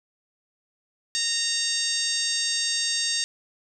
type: harmonic tone with a mistuned harmonic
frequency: 925 Hz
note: A#5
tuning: 14 cents flat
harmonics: 2 / 3 / 4 / 5 / 6 / 7 / 8 / 9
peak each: -34 / -36 / -30 / -28 / -31 / -31 / -36 / -34 dBFS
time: 1.15-3.24 s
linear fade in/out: 0 ms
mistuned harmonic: 7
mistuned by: -15 cents
effects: none